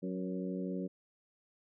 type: harmonic tone with a mistuned harmonic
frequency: 92.5 Hz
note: F#2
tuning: in tune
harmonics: 2 / 3 / 4 / 5 / 6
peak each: -37 / -41 / -43 / -45 / -47 dBFS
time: 0.02-0.88 s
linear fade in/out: 20 ms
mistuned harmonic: 5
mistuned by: +35 cents
effects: none